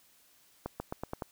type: accelerating click train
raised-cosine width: 1 ms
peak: -21 dBFS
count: 6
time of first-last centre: 0.66-1.222 s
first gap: 140 ms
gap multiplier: 0.89
effects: white hiss -64 dBFS RMS until 1.31 s